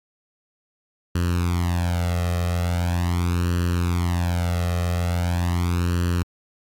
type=tone with flanger; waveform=sawtooth; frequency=87.31 Hz; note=F2; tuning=in tune; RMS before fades=-22 dBFS; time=1.15-6.23 s; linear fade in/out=5 ms; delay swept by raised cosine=0.68 to 1.59 ms; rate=0.41 Hz; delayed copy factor=+0.9; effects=AAC 64 kbps